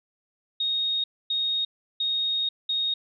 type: tone bursts at uneven times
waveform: sine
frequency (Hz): 3729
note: A#7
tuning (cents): 0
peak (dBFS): -23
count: 4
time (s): 0.6-1.04 / 1.3-1.65 / 2-2.49 / 2.69-2.94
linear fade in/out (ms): 5
effects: none